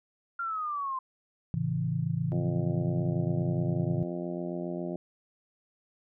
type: exponential sweep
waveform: sine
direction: down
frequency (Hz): 1396.9 to 1033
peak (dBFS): -30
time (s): 0.39-0.99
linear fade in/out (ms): 5
type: chord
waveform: sine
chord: A major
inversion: none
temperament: equal with one note detuned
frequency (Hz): 110 / 136.53 / 164.81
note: A2 / C#3 / E3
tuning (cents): 0 / -26 / 0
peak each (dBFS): -34 / -31 / -30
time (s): 1.54-4.03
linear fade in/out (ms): 0
type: harmonic tone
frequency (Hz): 87.31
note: F2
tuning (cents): 0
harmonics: 2 / 3 / 4 / 5 / 6 / 7 / 8 / 9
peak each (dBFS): -36 / -40 / -36 / -48 / -47 / -40 / -48 / -54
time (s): 2.32-4.96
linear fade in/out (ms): 0
effects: none